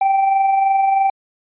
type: tone with amplitude modulation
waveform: triangle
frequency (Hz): 780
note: G5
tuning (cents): -9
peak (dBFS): -9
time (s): 0.01-1.1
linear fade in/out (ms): 5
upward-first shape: sine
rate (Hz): 23.1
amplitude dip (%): 35
effects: resampled to 8000 Hz